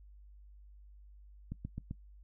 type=click train; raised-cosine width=5 ms; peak=-27 dBFS; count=4; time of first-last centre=1.52-1.911 s; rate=7.68 Hz; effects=noise-tail reverb RT60 0.1 s tail -19 dB re dry + added 50 Hz sine -53 dBFS peak until 2.23 s